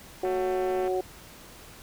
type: harmonic tone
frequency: 185 Hz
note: F#3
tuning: in tune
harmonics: 2 / 3 / 4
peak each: -26 / -33 / -32 dBFS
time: 0.23-1.01 s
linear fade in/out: 5 ms
type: click train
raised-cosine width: 0.5 ms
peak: -26 dBFS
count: 141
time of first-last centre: 0.25-0.878 s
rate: 223 Hz
effects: pink hiss -48 dBFS RMS until 1.82 s